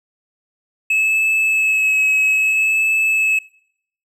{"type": "tone with vibrato", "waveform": "triangle", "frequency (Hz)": 2588, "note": "E7", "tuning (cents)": -32, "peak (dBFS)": -12, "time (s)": [0.9, 3.39], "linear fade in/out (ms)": 5, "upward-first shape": "sine", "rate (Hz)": 0.61, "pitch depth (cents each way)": 17, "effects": ["noise-tail reverb RT60 0.7 s tail -22 dB re dry"]}